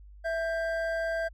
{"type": "tone pair together", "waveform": "triangle", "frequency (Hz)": [659.3, 1584.9], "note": ["E5", "G6"], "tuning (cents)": [0, 19], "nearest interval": "octave + minor third", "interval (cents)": 1519, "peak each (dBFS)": [-27, -32], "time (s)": [0.24, 1.29], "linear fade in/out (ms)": 20, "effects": ["added 50 Hz sine -47 dBFS peak until 1.33 s"]}